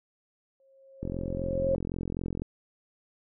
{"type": "tone with exponential growth", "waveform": "sine", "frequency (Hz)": 539, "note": "C#5", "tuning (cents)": -49, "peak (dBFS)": -22, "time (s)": [0.6, 1.75], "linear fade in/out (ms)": 1, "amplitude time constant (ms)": 250}
{"type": "click train", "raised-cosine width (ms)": 3, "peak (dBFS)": -20, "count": 62, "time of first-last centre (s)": [1.03, 2.42], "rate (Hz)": 43.9}
{"effects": []}